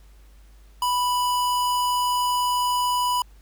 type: tone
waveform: square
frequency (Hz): 987.8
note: B5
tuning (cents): 0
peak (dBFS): -21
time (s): 0.82-3.22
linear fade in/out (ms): 2
effects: added 50 Hz sine -47 dBFS peak until 3.41 s + pink hiss -60 dBFS RMS until 3.41 s